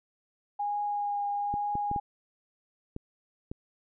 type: tone with vibrato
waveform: sine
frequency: 819 Hz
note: G#5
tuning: 24 cents flat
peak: -28 dBFS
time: 0.59-2 s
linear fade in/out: 10 ms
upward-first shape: triangle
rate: 1.1 Hz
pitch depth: 14 cents each way
type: clicks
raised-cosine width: 3 ms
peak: -23 dBFS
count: 6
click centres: 1.54 / 1.754 / 1.914 / 1.962 / 2.964 / 3.515 s
effects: none